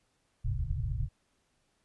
white low-pass noise, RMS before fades -32 dBFS, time 0.44-1.09 s, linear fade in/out 20 ms, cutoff 140 Hz, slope 96 dB/octave, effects pink hiss -74 dBFS RMS until 1.84 s + resampled to 24000 Hz

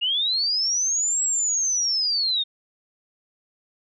sine linear two-way sweep, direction up then down, 2794 to 7740 to 3614 Hz, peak -20 dBFS, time 0.01-2.44 s, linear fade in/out 20 ms, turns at 1.23 s, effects none

